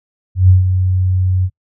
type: tone with ADSR envelope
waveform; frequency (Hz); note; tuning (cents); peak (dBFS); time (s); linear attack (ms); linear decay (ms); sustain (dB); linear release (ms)
sine; 92.5; F#2; 0; -3; 0.35-1.5; 140; 140; -8; 56
effects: noise-tail reverb RT60 0.1 s tail -25 dB re dry